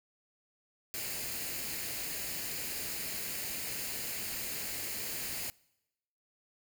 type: noise with comb filter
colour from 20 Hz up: white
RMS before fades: -38 dBFS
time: 0.94-5.5 s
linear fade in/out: 0 ms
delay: 0.43 ms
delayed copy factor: +0.5
effects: noise-tail reverb RT60 0.9 s tail -24 dB re dry